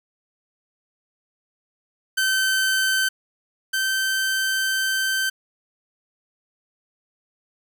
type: tone pair in turn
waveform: sawtooth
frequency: 1540 / 1548.7 Hz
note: G6 / G6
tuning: -31 / -21 cents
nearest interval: unison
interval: 10 cents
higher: second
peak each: -15 / -17 dBFS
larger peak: first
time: 2.17-3.09 / 3.73-5.3 s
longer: second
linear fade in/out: 10 ms
effects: none